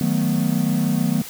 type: chord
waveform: triangle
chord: B dominant seventh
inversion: first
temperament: equal with one note detuned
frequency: 156.19 / 185 / 220 / 246.9 Hz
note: D#3 / F#3 / A3 / B3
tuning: +7 / 0 / 0 / 0 cents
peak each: -21 dBFS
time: 0.01-1.22 s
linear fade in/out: 2 ms
effects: white hiss -36 dBFS RMS until 1.29 s